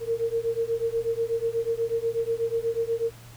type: beating tone pair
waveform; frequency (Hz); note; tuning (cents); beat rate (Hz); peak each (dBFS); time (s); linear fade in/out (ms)
sine; 455.6 / 463.8; A#4 / A#4; -40 / -9; 8.2; -27; 0-3.12; 50
effects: added 117 Hz sine -46 dBFS peak until 3.36 s + pink hiss -50 dBFS RMS until 3.36 s